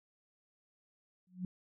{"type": "tone with exponential growth", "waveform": "sine", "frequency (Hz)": 182.2, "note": "F#3", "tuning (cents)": -26, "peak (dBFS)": -32, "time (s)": [1.27, 1.45], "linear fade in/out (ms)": 2, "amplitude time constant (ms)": 38, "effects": []}